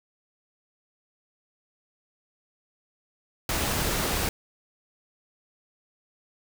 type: noise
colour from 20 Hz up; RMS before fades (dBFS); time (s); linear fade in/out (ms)
pink; -27; 3.49-4.29; 2
effects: none